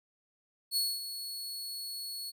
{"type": "tone with ADSR envelope", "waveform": "sawtooth", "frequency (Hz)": 4376, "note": "C#8", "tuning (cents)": -23, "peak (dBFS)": -24, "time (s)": [0.71, 2.32], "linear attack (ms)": 54, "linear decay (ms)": 230, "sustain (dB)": -11, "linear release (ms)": 31, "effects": []}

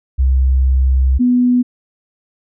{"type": "tone pair in turn", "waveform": "sine", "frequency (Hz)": [65.41, 247], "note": ["C2", "B3"], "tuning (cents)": [0, 0], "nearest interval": "octave + major seventh", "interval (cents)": 2300, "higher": "second", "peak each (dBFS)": -9, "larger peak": "neither", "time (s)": [[0.18, 1.19], [1.19, 1.63]], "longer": "first", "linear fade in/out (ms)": 20, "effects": []}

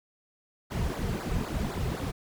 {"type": "noise with flanger", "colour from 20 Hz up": "brown", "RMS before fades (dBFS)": -31, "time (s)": [0.7, 2.12], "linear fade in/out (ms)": 20, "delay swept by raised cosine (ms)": [0.33, 3.73], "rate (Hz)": 3.9, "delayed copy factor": -0.9, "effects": []}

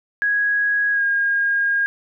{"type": "tone with pitch glide", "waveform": "sine", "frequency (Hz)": [1658, 1623.9], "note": ["G#6", "G#6"], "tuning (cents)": [-3, -39], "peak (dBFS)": -16, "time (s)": [0.22, 1.86], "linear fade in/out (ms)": 0, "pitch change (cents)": -36, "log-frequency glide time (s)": [0.91, 1.03], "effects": []}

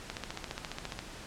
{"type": "click train", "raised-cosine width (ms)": 0.2, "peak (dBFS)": -19, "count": 14, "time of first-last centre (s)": [0.1, 0.99], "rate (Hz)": 14.6, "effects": ["pink hiss -46 dBFS RMS until 1.26 s", "low-pass 8000 Hz 12 dB/octave"]}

